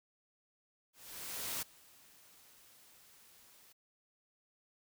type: noise with ADSR envelope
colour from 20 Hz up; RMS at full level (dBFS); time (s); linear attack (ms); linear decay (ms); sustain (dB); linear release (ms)
white; -38; 0.93-3.73; 690; 12; -24; 12
effects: none

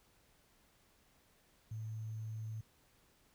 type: tone with sample-and-hold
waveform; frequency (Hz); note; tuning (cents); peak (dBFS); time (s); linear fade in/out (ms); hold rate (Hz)
sine; 110; A2; 0; -40; 1.71-2.61; 5; 6300
effects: pink hiss -70 dBFS RMS until 3.34 s

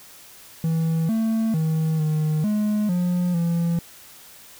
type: tone with pitch steps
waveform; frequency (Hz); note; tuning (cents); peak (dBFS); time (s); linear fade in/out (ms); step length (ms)
triangle; 162.6 / 223.1 / 158.9 / 154.4 / 210.7 / 177.9 / 169.3; E3 / A3 / D#3 / D#3 / G#3 / F3 / E3; -23 / +24 / +37 / -13 / +25 / +32 / +46; -17; 0.64-3.79; 2; 450
effects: white hiss -46 dBFS RMS until 4.59 s

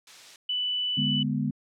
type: noise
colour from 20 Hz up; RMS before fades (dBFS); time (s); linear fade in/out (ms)
blue; -40; 0.07-0.36; 2
type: tone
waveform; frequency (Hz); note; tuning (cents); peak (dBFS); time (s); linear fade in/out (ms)
sine; 2981; F#7; +12; -25; 0.49-1.23; 5
type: chord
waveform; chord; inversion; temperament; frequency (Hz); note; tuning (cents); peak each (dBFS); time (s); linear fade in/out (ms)
sine; G# diminished; second; equal; 146.83 / 207.7 / 246.9; D3 / G#3 / B3; 0 / 0 / 0; -29; 0.97-1.51; 10
effects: low-pass 5000 Hz 12 dB/octave

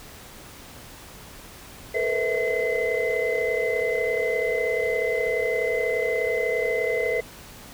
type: tone cluster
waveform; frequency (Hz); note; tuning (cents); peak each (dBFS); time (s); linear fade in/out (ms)
sine; 437.5 / 474.2 / 506 / 649 / 2044; A4 / A#4 / B4 / E5 / C7; -10 / +30 / +42 / -27 / -41; -27 / -27 / -28 / -29 / -27; 1.94-7.21; 10
effects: tanh soft clip ceiling -13 dBFS + pink hiss -44 dBFS RMS until 7.73 s

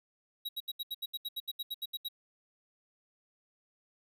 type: tone bursts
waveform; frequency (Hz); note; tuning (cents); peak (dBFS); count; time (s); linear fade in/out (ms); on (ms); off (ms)
square; 3843; B7; -48; -35; 15; 0.45-2.086; 10; 40; 74
effects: none

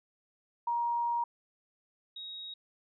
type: tone pair in turn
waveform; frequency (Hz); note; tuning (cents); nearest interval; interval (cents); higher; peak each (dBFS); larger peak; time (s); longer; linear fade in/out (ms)
sine; 945 / 3780; A#5 / A#7; +23 / +23; 2 octaves; 2400; second; -28 / -40; first; 0.67-1.24 / 2.16-2.54; first; 5
effects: none

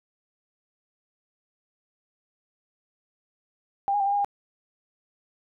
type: tone with pitch steps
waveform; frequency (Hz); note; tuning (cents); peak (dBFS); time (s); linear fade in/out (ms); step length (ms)
sine; 795 / 822 / 785 / 803 / 815 / 807; G5 / G#5 / G5 / G5 / G#5 / G#5; +24 / -18 / +2 / +41 / -33 / -50; -21; 3.88-4.246; 0; 61
effects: none

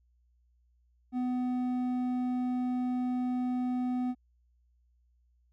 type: tone with hard clipping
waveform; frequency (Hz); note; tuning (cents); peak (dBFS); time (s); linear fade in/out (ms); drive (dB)
sine; 250; B3; +21; -30; 1.12-4.15; 50; 6
effects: added 60 Hz sine -65 dBFS peak until 5.52 s

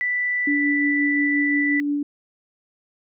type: tone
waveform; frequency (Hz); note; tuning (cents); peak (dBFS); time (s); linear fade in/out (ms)
sine; 1977; B6; +1; -20; 0.01-1.8; 0
type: tone with tremolo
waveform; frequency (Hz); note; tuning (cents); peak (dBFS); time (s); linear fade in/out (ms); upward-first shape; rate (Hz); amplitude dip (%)
sine; 289.6; D4; -24; -19; 0.47-2.03; 5; sine; 5.7; 25
effects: none

